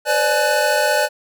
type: tone cluster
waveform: square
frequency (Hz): 502 / 543 / 595 / 849 / 1491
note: B4 / C#5 / D5 / G#5 / F#6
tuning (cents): +28 / -36 / +22 / +38 / +13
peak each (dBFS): -25 / -28 / -19 / -22 / -22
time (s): 0.05-1.09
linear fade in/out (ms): 50
effects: none